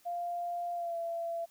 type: tone with pitch glide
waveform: sine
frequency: 697 to 674.4 Hz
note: F5 to E5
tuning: -4 to +39 cents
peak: -33 dBFS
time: 0.05-1.46 s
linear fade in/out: 20 ms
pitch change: -57 cents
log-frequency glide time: 0.74-0.97 s
effects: white hiss -65 dBFS RMS until 1.5 s